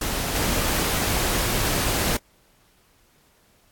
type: noise with level steps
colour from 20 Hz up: pink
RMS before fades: -26 / -23 dBFS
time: 0.01-2.17 s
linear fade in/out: 5 ms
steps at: 0.35 s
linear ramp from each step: 2 ms
effects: pink hiss -60 dBFS RMS until 3.71 s + AAC 64 kbps